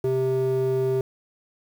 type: tone with band-pass filter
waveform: square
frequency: 130.81 Hz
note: C3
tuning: in tune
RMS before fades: -23 dBFS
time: 0.04-1.01 s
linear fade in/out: 2 ms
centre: 340 Hz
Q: 4.1
effects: 8-bit